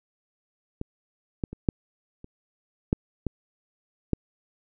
clicks, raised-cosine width 3 ms, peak -18 / -14 / -24 / -7 / -29 / -8 / -14 / -9 dBFS, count 8, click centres 0.814 / 1.438 / 1.53 / 1.688 / 2.244 / 2.929 / 3.267 / 4.133 s, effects none

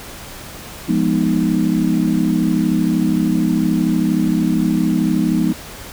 sine chord, F half-diminished seventh, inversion none, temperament equal, 174.61 / 207.7 / 246.9 / 311.1 Hz, F3 / Ab3 / Cb4 / Eb4, 0 / 0 / 0 / 0 cents, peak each -19 dBFS, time 0.88-5.53 s, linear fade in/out 10 ms, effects pink hiss -34 dBFS RMS until 5.92 s

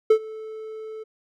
triangle tone with ADSR envelope, 437.5 Hz, A4, 10 cents flat, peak -8 dBFS, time 0.1-1.04 s, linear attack 7 ms, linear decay 76 ms, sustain -23 dB, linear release 16 ms, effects none

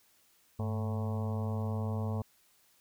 harmonic tone with a mistuned harmonic, 110 Hz, A2, in tune, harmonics 1 / 2 / 4 / 5 / 6 / 7 / 8 / 9 / 10, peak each -32 / -38 / -44 / -46 / -48 / -49 / -50 / -51 / -52 dBFS, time 0.59-2.22 s, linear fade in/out 5 ms, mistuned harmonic 1, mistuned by -130 cents, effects white hiss -67 dBFS RMS until 2.8 s

